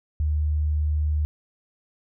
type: tone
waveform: sine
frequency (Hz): 75.6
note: D#2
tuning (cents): -49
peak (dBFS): -20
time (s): 0.2-1.25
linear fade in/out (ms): 0
effects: none